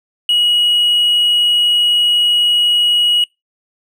sine tone with hard clipping, 2906 Hz, F#7, 32 cents flat, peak -11 dBFS, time 0.29-3.24 s, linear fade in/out 2 ms, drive 2 dB, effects noise-tail reverb RT60 0.2 s tail -26 dB re dry

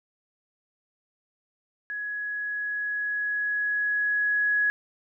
sine tone with level ramp, 1677 Hz, G#6, 16 cents sharp, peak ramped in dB -30 to -20 dBFS, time 1.9-4.7 s, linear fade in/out 0 ms, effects none

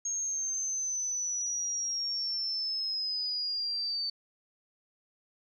sine linear sweep, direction down, 6530 to 4546 Hz, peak -30 dBFS, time 0.05-4.1 s, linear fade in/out 5 ms, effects 11-bit

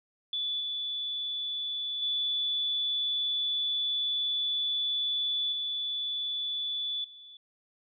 sine tone with level steps, 3461 Hz, A7, 29 cents flat, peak -29 / -31 / -27 / -30 / -47 dBFS, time 0.33-7.37 s, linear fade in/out 2 ms, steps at 0.6 / 2.02 / 5.52 / 7.04 s, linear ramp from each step 5 ms, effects none

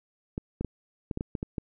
clicks, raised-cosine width 3 ms, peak -18 dBFS, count 9, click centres 0.379 / 0.61 / 0.647 / 1.112 / 1.174 / 1.209 / 1.352 / 1.429 / 1.582 s, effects none

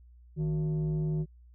sine tone with frequency modulation, 155.56 Hz, D#3, in tune, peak -25 dBFS, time 0.36-1.26 s, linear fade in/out 50 ms, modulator 213 Hz, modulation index 0.48, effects tanh soft clip ceiling -25 dBFS + added 60 Hz sine -52 dBFS peak until 1.54 s

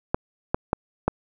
clicks, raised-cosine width 1 ms, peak -6 dBFS, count 4, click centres 0.145 / 0.545 / 0.731 / 1.08 s, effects none

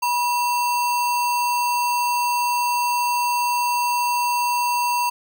sine tone with sample-and-hold, 969 Hz, B5, 33 cents flat, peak -18 dBFS, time 0.02-5.1 s, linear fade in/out 10 ms, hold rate 3675 Hz, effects none

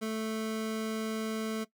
25% pulse tone, 220 Hz, A3, in tune, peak -28 dBFS, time 0.01-1.65 s, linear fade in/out 20 ms, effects noise-tail reverb RT60 0.1 s tail -18 dB re dry

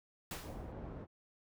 pink noise with exponential decay, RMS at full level -40 dBFS, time 0.31-0.72 s, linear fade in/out 2 ms, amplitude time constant 89 ms
pink low-pass noise, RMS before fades -46 dBFS, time 0.41-1.07 s, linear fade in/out 50 ms, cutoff 750 Hz, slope 12 dB/octave
effects none

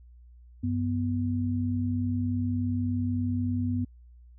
sine tone pair together, 96.63 / 246.9 Hz, G2 / B3, -24 / 0 cents, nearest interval octave + major third, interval 1624 cents, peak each -28 dBFS, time 0.63-3.85 s, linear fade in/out 10 ms, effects added 60 Hz sine -49 dBFS peak until 4.38 s

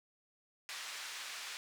pink band-pass noise, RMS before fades -45 dBFS, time 0.69-1.57 s, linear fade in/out 0 ms, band 1600 to 6900 Hz, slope 12 dB/octave, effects none

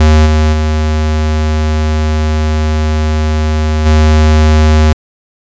square tone with level steps, 77.4 Hz, D#2, 9 cents flat, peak -4 / -7 / -10 / -5 dBFS, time 0-4.93 s, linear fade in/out 5 ms, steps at 0.25 / 0.52 / 3.85 s, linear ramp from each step 20 ms, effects resampled to 16000 Hz

